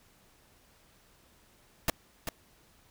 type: noise with echo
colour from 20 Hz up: pink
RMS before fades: -26 dBFS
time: 1.88-1.9 s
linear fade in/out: 2 ms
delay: 390 ms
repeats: 1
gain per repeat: -8 dB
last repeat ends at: 2.29 s
effects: pink hiss -63 dBFS RMS until 2.9 s